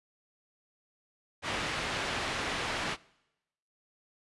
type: low-pass noise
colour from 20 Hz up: white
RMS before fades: -34 dBFS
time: 1.42-2.97 s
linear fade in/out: 50 ms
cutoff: 2700 Hz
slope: 12 dB/octave
effects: noise-tail reverb RT60 0.9 s tail -23 dB re dry + resampled to 24000 Hz